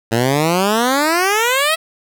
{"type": "exponential sweep", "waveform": "10% pulse", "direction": "up", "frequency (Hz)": [110.5, 660], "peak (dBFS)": -5, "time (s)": [0.11, 1.76], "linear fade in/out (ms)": 20, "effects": []}